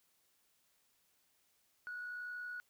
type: tone with amplitude modulation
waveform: sine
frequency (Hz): 1464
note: F#6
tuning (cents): -19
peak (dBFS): -39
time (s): 1.87-2.6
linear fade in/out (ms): 0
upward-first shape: sine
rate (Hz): 60.9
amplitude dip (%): 35
effects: tanh soft clip ceiling -37 dBFS + white hiss -75 dBFS RMS until 2.69 s